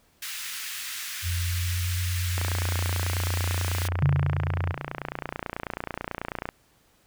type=high-pass noise; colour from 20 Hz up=pink; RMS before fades=-35 dBFS; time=0.22-3.88 s; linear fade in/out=5 ms; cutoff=1600 Hz; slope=24 dB/octave
type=tone with pitch glide; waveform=sine; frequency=87.31 to 89.14 Hz; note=F2 to F2; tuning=0 to +36 cents; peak=-25 dBFS; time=1.22-4.75 s; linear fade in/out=50 ms; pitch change=+36 cents; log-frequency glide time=1.41-1.87 s
type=click train; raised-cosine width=0.5 ms; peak=-15 dBFS; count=121; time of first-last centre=2.38-6.49 s; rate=29.2 Hz
type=tone with exponential decay; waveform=sine; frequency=140.8 Hz; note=C#3; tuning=27 cents sharp; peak=-17 dBFS; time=4.02-5.36 s; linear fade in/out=5 ms; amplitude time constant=290 ms
effects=pink hiss -63 dBFS RMS until 7.06 s